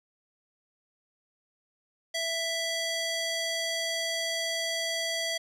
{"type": "tone with band-pass filter", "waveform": "square", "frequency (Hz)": 661, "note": "E5", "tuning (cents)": 5, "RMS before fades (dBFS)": -31, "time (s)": [2.14, 5.38], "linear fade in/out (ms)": 10, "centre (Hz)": 4300, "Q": 0.93, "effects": []}